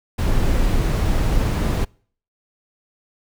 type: noise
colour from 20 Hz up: brown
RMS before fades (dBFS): -18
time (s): 0.18-1.85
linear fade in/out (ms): 10
effects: noise-tail reverb RT60 0.5 s tail -26 dB re dry